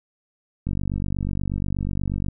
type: click train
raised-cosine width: 5 ms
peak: -14 dBFS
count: 79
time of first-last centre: 0.67-2.285 s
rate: 48.3 Hz
effects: none